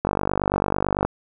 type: click train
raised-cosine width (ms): 1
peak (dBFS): -6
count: 50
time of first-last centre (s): 0.05-1.05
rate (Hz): 49
effects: none

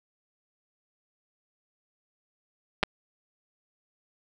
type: clicks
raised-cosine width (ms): 0.3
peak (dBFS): -7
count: 2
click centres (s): 2.83 / 2.835
effects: none

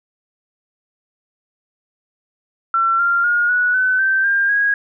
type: tone with pitch steps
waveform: sine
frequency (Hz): 1350 / 1388.8 / 1428.6 / 1469.6 / 1511.8 / 1555.2 / 1599.9 / 1645.8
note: E6 / F6 / F6 / F#6 / F#6 / G6 / G6 / G#6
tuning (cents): +41 / -10 / +39 / -12 / +37 / -14 / +35 / -16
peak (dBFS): -13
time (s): 2.74-4.74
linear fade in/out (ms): 2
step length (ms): 250
effects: none

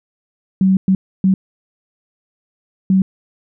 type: tone bursts at uneven times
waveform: sine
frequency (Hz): 190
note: F#3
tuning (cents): +46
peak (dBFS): -9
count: 4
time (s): 0.61-0.77 / 0.88-0.95 / 1.24-1.34 / 2.9-3.02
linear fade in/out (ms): 2
effects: none

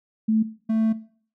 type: tone pair in turn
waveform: sine / triangle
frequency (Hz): 219.3 / 221.7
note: A3 / A3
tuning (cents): -6 / +13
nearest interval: unison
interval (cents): 19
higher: second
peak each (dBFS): -17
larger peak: neither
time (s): 0.28-0.43 / 0.69-0.93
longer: second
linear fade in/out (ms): 10
effects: noise-tail reverb RT60 0.5 s tail -17 dB re dry

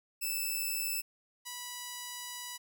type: tone pair in turn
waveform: 5% pulse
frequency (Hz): 2632 / 980.5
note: E7 / B5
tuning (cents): -3 / -13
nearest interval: octave + perfect fourth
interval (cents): 1710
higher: first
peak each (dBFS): -23 / -28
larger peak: first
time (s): 0.21-1.02 / 1.45-2.58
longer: second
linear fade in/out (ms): 20
effects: none

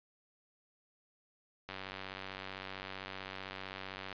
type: click train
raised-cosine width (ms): 0.3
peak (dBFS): -26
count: 234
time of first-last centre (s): 1.69-4.127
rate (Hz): 95.6
effects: resampled to 11025 Hz

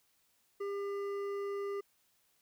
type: tone with hard clipping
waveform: triangle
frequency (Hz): 400.6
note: G4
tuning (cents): +38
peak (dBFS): -37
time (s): 0.6-1.81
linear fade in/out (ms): 10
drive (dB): 13
effects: white hiss -73 dBFS RMS until 2.41 s

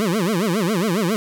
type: tone with vibrato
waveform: 25% pulse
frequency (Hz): 193.5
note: G3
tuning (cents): -22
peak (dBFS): -14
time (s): 0-1.16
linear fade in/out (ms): 0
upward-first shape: sine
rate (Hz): 7.3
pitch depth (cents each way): 280
effects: none

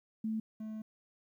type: tone pair in turn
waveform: sine / triangle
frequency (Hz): 220 / 217.5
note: A3 / A3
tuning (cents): 0 / -20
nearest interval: unison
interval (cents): 20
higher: first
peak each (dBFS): -32 / -37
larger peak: first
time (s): 0.24-0.4 / 0.6-0.82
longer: second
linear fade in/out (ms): 5
effects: 12-bit

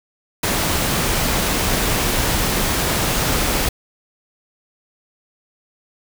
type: noise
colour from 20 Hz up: pink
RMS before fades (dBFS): -19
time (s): 0.43-3.69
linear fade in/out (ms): 5
effects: none

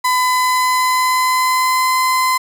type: tone with pitch glide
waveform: 35% pulse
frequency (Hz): 1007 to 1027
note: B5 to C6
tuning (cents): +33 to -33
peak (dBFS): -11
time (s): 0.04-2.38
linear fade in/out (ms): 10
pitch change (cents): +34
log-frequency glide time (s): 0.2-1.96
effects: 8-bit

